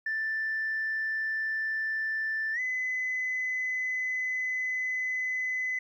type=tone with pitch glide; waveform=sine; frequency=1768 to 2019 Hz; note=A6 to B6; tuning=+8 to +38 cents; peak=-27 dBFS; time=0.06-5.79 s; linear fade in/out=5 ms; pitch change=+230 cents; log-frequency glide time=2.53-2.6 s; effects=tanh soft clip ceiling -24 dBFS + 11-bit